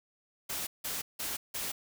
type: noise bursts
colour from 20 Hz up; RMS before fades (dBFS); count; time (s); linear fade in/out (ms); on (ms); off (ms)
white; -36; 4; 0.49-1.72; 10; 180; 170
effects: none